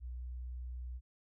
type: tone with pitch glide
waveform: sine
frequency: 61.4 to 61.86 Hz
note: B1 to B1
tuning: -9 to +3 cents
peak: -39 dBFS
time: 0-1.01 s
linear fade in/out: 50 ms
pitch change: +12 cents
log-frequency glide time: 0.14-0.21 s
effects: tanh soft clip ceiling -36 dBFS

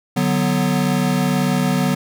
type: chord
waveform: square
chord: B minor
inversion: first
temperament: equal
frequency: 146.83 / 185 / 246.9 Hz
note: D3 / F#3 / B3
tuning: 0 / 0 / 0 cents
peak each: -22 / -20 / -21 dBFS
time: 0.16-1.95 s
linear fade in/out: 10 ms
effects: none

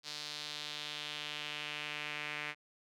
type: tone with band-pass filter sweep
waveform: sawtooth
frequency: 149.3 Hz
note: D3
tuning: 29 cents sharp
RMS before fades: -42 dBFS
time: 0.03-2.55 s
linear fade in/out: 50 ms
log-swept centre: 4500 to 2200 Hz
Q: 2.6
effects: none

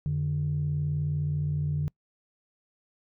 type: tone pair together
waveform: sine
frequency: 88.15 / 147.6 Hz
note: F2 / D3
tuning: +17 / +9 cents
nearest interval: major sixth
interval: 892 cents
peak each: -32 / -25 dBFS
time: 0.06-1.88 s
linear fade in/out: 0 ms
effects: noise-tail reverb RT60 0.1 s tail -26 dB re dry + tanh soft clip ceiling -20 dBFS

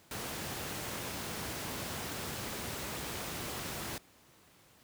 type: noise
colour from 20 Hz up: pink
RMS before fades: -39 dBFS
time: 0.11-3.98 s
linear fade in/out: 2 ms
effects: pink hiss -62 dBFS RMS until 4.83 s + high-pass 80 Hz 12 dB/octave

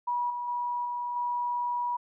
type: tone with level steps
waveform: sine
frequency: 969 Hz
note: B5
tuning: 33 cents flat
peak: -26 / -31 / -28 / -30 / -27 dBFS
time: 0.07-1.97 s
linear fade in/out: 10 ms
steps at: 0.3 / 0.48 / 0.85 / 1.16 s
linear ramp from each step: 2 ms
effects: none

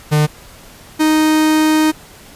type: tone pair in turn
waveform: 45% pulse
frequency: 150.7 / 310.8 Hz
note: D3 / D#4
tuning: +45 / -2 cents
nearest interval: octave + minor second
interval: 1253 cents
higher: second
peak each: -10 dBFS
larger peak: neither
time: 0.11-0.27 / 0.99-1.92 s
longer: second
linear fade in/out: 20 ms
effects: pink hiss -40 dBFS RMS until 2.35 s + resampled to 32000 Hz

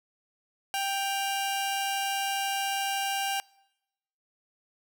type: tone pair together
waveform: sawtooth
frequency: 786 / 2825 Hz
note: G5 / F7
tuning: +4 / +19 cents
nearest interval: octave + minor seventh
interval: 2215 cents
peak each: -25 / -31 dBFS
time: 0.74-3.4 s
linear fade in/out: 0 ms
effects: noise-tail reverb RT60 0.9 s tail -25 dB re dry

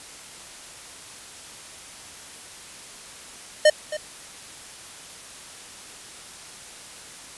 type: tone with echo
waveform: square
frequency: 609 Hz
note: D#5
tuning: 37 cents flat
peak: -12 dBFS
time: 3.65-3.7 s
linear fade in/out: 5 ms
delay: 270 ms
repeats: 1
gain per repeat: -15 dB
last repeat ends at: 3.97 s
effects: white hiss -42 dBFS RMS until 7.37 s + resampled to 24000 Hz

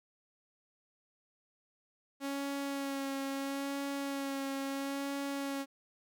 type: tone with vibrato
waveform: sawtooth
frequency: 276.2 Hz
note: C#4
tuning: 6 cents flat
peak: -31 dBFS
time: 2.2-5.66 s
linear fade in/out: 50 ms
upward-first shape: sine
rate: 0.75 Hz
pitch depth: 20 cents each way
effects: none

